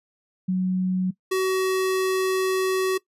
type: tone pair in turn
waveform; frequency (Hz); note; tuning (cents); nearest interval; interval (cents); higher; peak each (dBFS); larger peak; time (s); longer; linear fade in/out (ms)
sine / square; 185 / 376.7; F#3 / F#4; 0 / +31; octave; 1231; second; -20 / -21; first; 0.48-1.11 / 1.31-2.98; second; 10
effects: noise-tail reverb RT60 0.1 s tail -19 dB re dry + resampled to 32000 Hz

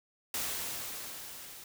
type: noise with level ramp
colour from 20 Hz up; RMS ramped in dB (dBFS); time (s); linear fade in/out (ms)
white; -34 to -49; 0.34-1.64; 2
effects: none

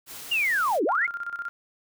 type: noise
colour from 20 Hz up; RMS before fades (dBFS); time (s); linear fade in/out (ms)
white; -40; 0.06-0.8; 50
type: linear two-way sweep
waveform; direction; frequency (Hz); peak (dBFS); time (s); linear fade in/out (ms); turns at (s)
sine; down then up; 2890 to 268.3 to 2242; -21; 0.31-1.07; 10; 0.84
type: tone with tremolo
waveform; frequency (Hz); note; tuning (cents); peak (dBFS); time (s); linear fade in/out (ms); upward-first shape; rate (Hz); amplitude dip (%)
sine; 1396.9; F6; 0; -28; 0.89-1.49; 0; square; 16; 70
effects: none

